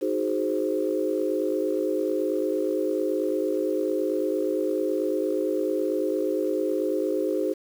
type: chord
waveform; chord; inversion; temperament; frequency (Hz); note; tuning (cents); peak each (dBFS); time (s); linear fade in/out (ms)
sine; Ab dominant seventh; second; equal with one note detuned; 311.1 / 370 / 418.9 / 523.3; Eb4 / Gb4 / Ab4 / C5; 0 / 0 / +15 / 0; -28; 0.01-7.54; 20
effects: tanh soft clip ceiling -12 dBFS + 8-bit